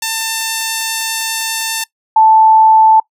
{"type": "tone pair in turn", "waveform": ["5% pulse", "sine"], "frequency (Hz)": [895, 879.1], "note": ["A5", "A5"], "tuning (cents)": [29, -2], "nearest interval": "unison", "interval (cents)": 31, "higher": "first", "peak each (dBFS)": -4, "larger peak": "neither", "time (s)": [[0.02, 1.84], [2.16, 3]], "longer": "first", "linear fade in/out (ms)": 5, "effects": ["noise-tail reverb RT60 0.1 s tail -21 dB re dry"]}